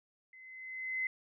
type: tone with level ramp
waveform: sine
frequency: 2047 Hz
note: C7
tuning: 38 cents flat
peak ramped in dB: -53 to -30 dBFS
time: 0.33-1.07 s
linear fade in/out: 2 ms
effects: none